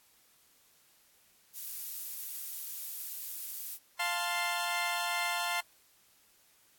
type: noise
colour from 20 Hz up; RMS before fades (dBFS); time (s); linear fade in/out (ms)
violet; -39; 1.53-3.79; 50
type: chord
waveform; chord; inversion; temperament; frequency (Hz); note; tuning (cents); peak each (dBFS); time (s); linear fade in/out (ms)
15% pulse; F major; none; equal; 698.5 / 880 / 1046.5; F5 / A5 / C6; 0 / 0 / 0; -28 / -30 / -29; 3.99-5.61; 10
effects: white hiss -65 dBFS RMS until 6.78 s + AAC 64 kbps